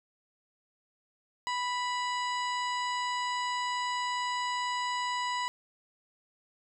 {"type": "harmonic tone with a mistuned harmonic", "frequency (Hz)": 987.8, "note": "B5", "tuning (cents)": 0, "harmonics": [1, 2, 3, 4, 5, 7, 8], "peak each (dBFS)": [-31, -37, -41, -43, -45, -48, -49], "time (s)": [1.47, 5.48], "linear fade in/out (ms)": 0, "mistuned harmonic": 3, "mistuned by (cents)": -22, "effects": []}